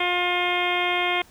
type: harmonic tone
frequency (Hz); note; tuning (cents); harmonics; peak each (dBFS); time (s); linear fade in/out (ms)
355.5; F4; +31; 1 / 2 / 3 / 4 / 5 / 6 / 7 / 8 / 9 / 10; -29 / -27 / -30 / -34 / -35 / -26 / -30 / -38 / -30 / -38; 0-1.22; 5
effects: pink hiss -53 dBFS RMS until 1.3 s